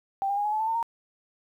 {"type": "tone with pitch steps", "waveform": "sine", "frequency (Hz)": [784, 802.8, 822, 841.7, 861.9, 882.6, 903.7, 925.4], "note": ["G5", "G5", "G#5", "G#5", "A5", "A5", "A5", "A#5"], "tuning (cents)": [0, 41, -18, 23, -36, 5, 46, -13], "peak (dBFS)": -24, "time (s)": [0.22, 0.828], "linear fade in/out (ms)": 0, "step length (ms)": 76, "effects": ["10-bit"]}